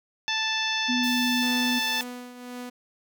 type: harmonic tone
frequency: 880 Hz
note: A5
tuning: in tune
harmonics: 1 / 2 / 3 / 4 / 5 / 6 / 7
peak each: -33 / -30 / -31 / -29 / -38 / -34 / -39 dBFS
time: 0.28-2.01 s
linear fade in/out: 0 ms
type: tone with vibrato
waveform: sine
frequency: 246.9 Hz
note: B3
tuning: in tune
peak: -24 dBFS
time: 0.88-1.8 s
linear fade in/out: 20 ms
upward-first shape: sine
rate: 19 Hz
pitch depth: 9 cents each way
type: high-pass noise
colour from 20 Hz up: white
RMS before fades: -39 dBFS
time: 1.03-2.04 s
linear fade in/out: 10 ms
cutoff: 3400 Hz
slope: 12 dB/octave
type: tone with tremolo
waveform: sawtooth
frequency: 246.9 Hz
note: B3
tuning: in tune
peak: -30 dBFS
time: 1.42-2.7 s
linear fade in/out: 10 ms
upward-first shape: triangle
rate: 1.9 Hz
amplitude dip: 65%
effects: none